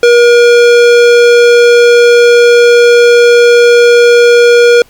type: tone with hard clipping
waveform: sine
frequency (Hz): 477.5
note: A#4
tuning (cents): +42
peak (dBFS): -3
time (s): 0.03-4.82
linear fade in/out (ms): 2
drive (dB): 18
effects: pink hiss -44 dBFS RMS until 4.89 s + MP3 96 kbps